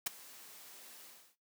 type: noise with ADSR envelope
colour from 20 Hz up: white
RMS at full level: -31 dBFS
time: 0.06-1.36 s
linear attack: 8 ms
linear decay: 13 ms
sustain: -23 dB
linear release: 320 ms
effects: noise-tail reverb RT60 0.2 s tail -17 dB re dry + high-pass 200 Hz 12 dB/octave